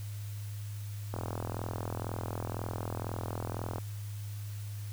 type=click train; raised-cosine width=1 ms; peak=-22 dBFS; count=112; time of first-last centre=1.14-3.783 s; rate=42 Hz; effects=added 103 Hz sine -37 dBFS peak until 4.92 s + white hiss -53 dBFS RMS until 4.92 s